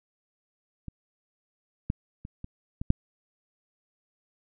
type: clicks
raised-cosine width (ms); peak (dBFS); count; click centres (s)
5; -25 / -14 / -27 / -25 / -20 / -7; 6; 0.883 / 1.901 / 2.251 / 2.444 / 2.815 / 2.904
effects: none